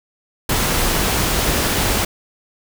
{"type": "noise", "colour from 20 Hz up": "pink", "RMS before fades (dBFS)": -18, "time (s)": [0.49, 2.05], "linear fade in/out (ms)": 5, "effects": []}